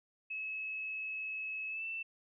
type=tone with pitch glide; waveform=sine; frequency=2583 to 2666 Hz; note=E7 to E7; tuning=-36 to +19 cents; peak=-37 dBFS; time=0.3-2.03 s; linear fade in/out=10 ms; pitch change=+55 cents; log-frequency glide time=1.69-1.85 s; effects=none